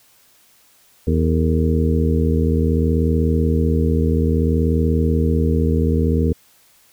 harmonic tone with a mistuned harmonic, 80.6 Hz, E2, 38 cents flat, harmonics 1 / 2 / 3 / 4 / 5 / 6, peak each -17 / -21 / -21 / -27 / -27 / -24 dBFS, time 1.07-6.33 s, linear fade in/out 5 ms, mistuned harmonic 6, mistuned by -91 cents, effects white hiss -54 dBFS RMS until 6.92 s

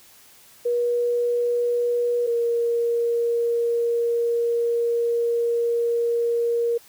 sine tone pair in turn, 480.4 / 469.7 Hz, B4 / A#4, -48 / +13 cents, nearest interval unison, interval 39 cents, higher first, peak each -19 / -19 dBFS, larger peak neither, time 0.65-2.27 / 2.27-6.78 s, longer second, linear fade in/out 10 ms, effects white hiss -51 dBFS RMS until 6.88 s

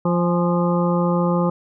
harmonic tone with a mistuned harmonic, 174.61 Hz, F3, in tune, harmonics 1 / 2 / 3 / 5 / 6 / 7, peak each -18 / -25 / -23 / -28 / -29 / -29 dBFS, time 0.05-1.5 s, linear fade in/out 5 ms, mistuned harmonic 5, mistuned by -52 cents, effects none

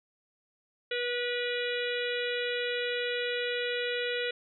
harmonic tone, 486.3 Hz, B4, 27 cents flat, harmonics 1 / 3 / 4 / 5 / 6 / 7 / 8, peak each -32 / -37 / -38 / -39 / -40 / -40 / -41 dBFS, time 0.91-4.31 s, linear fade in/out 5 ms, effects none

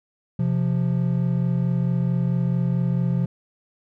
triangle tone pair together, 130 / 174.53 Hz, C3 / F3, -11 / -1 cents, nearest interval perfect fourth, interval 510 cents, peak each -20 dBFS, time 0.39-3.26 s, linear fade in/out 5 ms, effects none

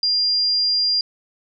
sine tone, 4800 Hz, D8, 37 cents sharp, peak -16 dBFS, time 0.03-1.01 s, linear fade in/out 2 ms, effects none

